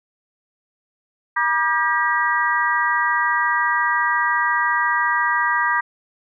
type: harmonic tone with a mistuned harmonic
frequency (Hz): 320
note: D#4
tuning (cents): +49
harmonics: 3 / 4 / 5 / 6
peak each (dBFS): -22 / -22 / -22 / -22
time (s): 1.36-5.81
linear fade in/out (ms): 10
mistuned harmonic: 4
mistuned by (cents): -120
effects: none